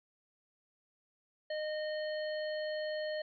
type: harmonic tone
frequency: 614 Hz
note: D#5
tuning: 23 cents flat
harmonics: 1 / 3 / 5 / 7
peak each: -35 / -44 / -50 / -48 dBFS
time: 1.5-3.22 s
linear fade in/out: 5 ms
effects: none